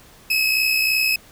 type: tone pair together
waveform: 30% pulse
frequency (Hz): 2513 / 2576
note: D#7 / E7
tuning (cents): +17 / -41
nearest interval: unison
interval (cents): 42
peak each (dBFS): -21 / -15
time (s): 0.3-1.16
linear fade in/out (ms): 5
effects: pink hiss -48 dBFS RMS until 1.31 s